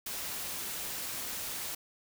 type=noise; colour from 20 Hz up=white; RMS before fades=-38 dBFS; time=0.06-1.75 s; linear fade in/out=5 ms; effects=none